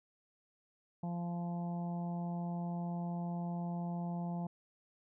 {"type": "harmonic tone", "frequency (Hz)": 172.9, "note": "F3", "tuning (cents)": -17, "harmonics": [1, 2, 3, 4, 5, 6], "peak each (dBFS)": [-36, -52, -54, -47, -49, -61], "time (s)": [1.03, 4.47], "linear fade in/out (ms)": 5, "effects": []}